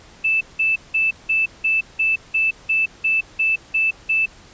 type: tone bursts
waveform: sine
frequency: 2637 Hz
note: E7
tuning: in tune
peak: -15 dBFS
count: 12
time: 0.24-4.26 s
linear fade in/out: 10 ms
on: 170 ms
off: 180 ms
effects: pink hiss -46 dBFS RMS until 4.53 s + resampled to 16000 Hz